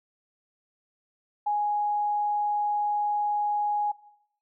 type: tone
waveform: sine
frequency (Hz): 830.6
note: G#5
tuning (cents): 0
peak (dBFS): -23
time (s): 1.46-3.92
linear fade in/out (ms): 10
effects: noise-tail reverb RT60 0.8 s tail -20 dB re dry